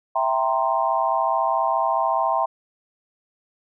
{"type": "chord", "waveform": "sine", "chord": "C dominant seventh", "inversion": "first", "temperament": "equal", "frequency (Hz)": [659.3, 784, 932.3, 1046.5], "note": ["E5", "G5", "Bb5", "C6"], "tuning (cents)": [0, 0, 0, 0], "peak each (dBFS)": -24, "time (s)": [0.15, 2.46], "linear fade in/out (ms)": 10, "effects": []}